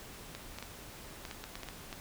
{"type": "clicks", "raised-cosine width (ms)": 0.2, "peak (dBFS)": -24, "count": 10, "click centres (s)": [0.35, 0.586, 0.626, 1.252, 1.312, 1.44, 1.555, 1.633, 1.687, 1.928], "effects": ["pink hiss -49 dBFS RMS until 2 s"]}